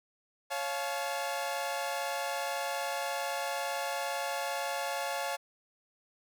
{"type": "chord", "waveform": "sawtooth", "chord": "Db augmented", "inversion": "none", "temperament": "equal with one note detuned", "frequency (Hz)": [554.4, 698.5, 860.4], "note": ["Db5", "F5", "A5"], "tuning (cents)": [0, 0, -39], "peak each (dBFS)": -33, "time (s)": [0.5, 5.37], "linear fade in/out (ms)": 20, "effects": []}